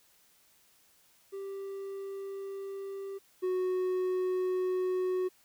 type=tone pair in turn; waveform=triangle; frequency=392 / 368.5 Hz; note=G4 / F#4; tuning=0 / -7 cents; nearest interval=minor second; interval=107 cents; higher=first; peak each=-35 / -26 dBFS; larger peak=second; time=1.32-3.19 / 3.42-5.29 s; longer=neither; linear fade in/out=20 ms; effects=white hiss -65 dBFS RMS until 5.44 s